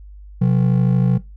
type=ring-modulated tone; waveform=triangle; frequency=155.2 Hz; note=D#3; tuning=4 cents flat; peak=-7 dBFS; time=0.41-1.18 s; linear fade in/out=10 ms; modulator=26.5 Hz; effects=noise-tail reverb RT60 0.2 s tail -18 dB re dry + added 50 Hz sine -36 dBFS peak until 1.36 s